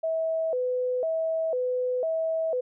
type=tone with vibrato; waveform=sine; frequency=570 Hz; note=C#5; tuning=48 cents sharp; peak=-24 dBFS; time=0.03-2.61 s; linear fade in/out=10 ms; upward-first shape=square; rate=1 Hz; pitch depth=220 cents each way; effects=none